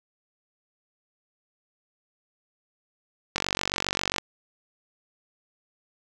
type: click train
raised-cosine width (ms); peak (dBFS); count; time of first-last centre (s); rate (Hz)
0.2; -7; 40; 3.36-4.183; 47.4
effects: none